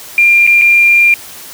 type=tone with dropouts; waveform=sine; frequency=2392 Hz; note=D7; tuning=31 cents sharp; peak=-4 dBFS; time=0.18-1.14 s; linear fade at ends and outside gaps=1 ms; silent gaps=0.467-0.474 / 0.614-0.618 s; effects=white hiss -31 dBFS RMS until 1.53 s